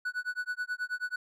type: tone with tremolo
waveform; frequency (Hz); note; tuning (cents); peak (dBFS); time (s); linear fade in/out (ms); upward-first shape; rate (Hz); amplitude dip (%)
triangle; 1480; F#6; 0; -27; 0.05-1.16; 5; sine; 9.3; 100
effects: none